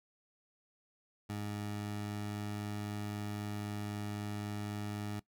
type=tone; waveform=20% pulse; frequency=103.83 Hz; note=G#2; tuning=in tune; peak=-33 dBFS; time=1.29-5.2 s; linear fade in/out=10 ms; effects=noise-tail reverb RT60 0.1 s tail -19 dB re dry